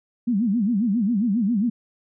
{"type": "tone with vibrato", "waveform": "sine", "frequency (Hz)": 217.4, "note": "A3", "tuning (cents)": -21, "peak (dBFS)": -18, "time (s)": [0.27, 1.7], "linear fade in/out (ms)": 10, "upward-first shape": "sine", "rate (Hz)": 7.4, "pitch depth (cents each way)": 230, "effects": []}